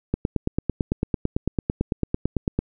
click train, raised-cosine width 3 ms, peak -8 dBFS, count 23, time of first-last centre 0.14-2.59 s, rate 8.98 Hz, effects none

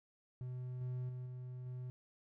triangle tone with level steps, 125.9 Hz, B2, 34 cents sharp, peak -39 / -36 / -40 / -42 / -40 dBFS, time 0.41-1.9 s, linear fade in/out 0 ms, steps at 0.81 / 1.09 / 1.26 / 1.66 s, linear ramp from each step 2 ms, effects none

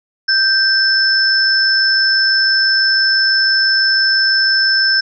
sine tone pair together, 1568 / 5274 Hz, G6 / E8, 0 / 0 cents, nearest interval octave + major sixth, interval 2100 cents, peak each -13 dBFS, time 0.28-5.01 s, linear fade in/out 10 ms, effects none

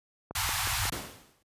click train, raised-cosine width 1 ms, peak -24 dBFS, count 4, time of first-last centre 0.31-0.854 s, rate 5.51 Hz
pink band-stop noise, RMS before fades -29 dBFS, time 0.35-0.9 s, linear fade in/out 5 ms, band 120 to 780 Hz, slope 48 dB/octave
pink noise with exponential decay, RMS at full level -32 dBFS, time 0.92-1.43 s, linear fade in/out 5 ms, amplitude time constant 110 ms
effects high-pass 60 Hz 12 dB/octave + resampled to 32000 Hz

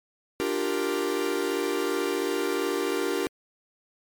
45% pulse chord, G minor seventh, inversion second, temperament equal, 293.7 / 349.2 / 392 / 466.2 Hz, D4 / F4 / G4 / Bb4, 0 / 0 / 0 / 0 cents, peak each -32 / -31 / -29 / -31 dBFS, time 0.4-3.27 s, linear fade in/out 0 ms, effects MP3 96 kbps

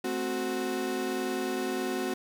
35% pulse chord, F# diminished, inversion first, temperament equal, 220 / 261.6 / 370 Hz, A3 / C4 / F#4, 0 / 0 / 0 cents, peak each -36 / -32 / -30 dBFS, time 0.04-2.14 s, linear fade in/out 5 ms, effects none

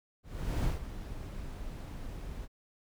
brown noise with ADSR envelope, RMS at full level -29 dBFS, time 0.23-2.48 s, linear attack 420 ms, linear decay 140 ms, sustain -12 dB, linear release 41 ms, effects none

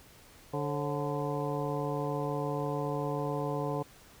harmonic tone with a mistuned harmonic, 145.9 Hz, D3, 11 cents flat, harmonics 1 / 2 / 3 / 4 / 5 / 6 / 7, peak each -35 / -38 / -36 / -38 / -41 / -41 / -41 dBFS, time 0.53-3.83 s, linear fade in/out 10 ms, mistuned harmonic 4, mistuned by -120 cents, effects pink hiss -56 dBFS RMS until 4.2 s

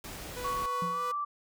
pink noise, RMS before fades -42 dBFS, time 0.04-0.66 s, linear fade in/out 2 ms
sawtooth tone with tremolo, 493.9 Hz, B4, in tune, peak -33 dBFS, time 0.36-1.12 s, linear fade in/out 10 ms, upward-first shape sine, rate 3 Hz, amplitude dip 40%
sine tone with pitch glide, 1118 to 1168.2 Hz, C#6 to D6, +14 to -10 cents, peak -30 dBFS, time 0.44-1.25 s, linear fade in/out 10 ms, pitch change +76 cents, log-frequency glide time 0.91-0.99 s
triangle tone with exponential decay, 174.61 Hz, F3, in tune, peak -30 dBFS, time 0.82-1.14 s, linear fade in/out 2 ms, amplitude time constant 68 ms
effects none

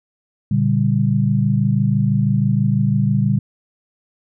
sine tone cluster, 117.7 / 143.8 / 197.2 Hz, A#2 / D3 / G3, +17 / -36 / +11 cents, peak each -18 dBFS, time 0.51-3.39 s, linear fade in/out 5 ms, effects none

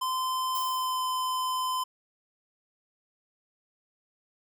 square tone with pitch glide, 1031 to 1023.3 Hz, C6 to C6, -26 to -39 cents, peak -28 dBFS, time 0.01-1.84 s, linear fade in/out 10 ms, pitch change -13 cents, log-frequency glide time 0.55-1.03 s
violet noise with exponential decay, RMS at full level -36 dBFS, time 0.55-1.2 s, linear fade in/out 2 ms, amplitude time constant 140 ms
effects none

